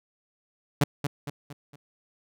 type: tone with echo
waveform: sawtooth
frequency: 144.2 Hz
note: D3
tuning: 31 cents flat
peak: -14 dBFS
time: 0.81-0.84 s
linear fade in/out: 5 ms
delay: 230 ms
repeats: 4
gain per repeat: -7 dB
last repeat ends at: 1.76 s
effects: none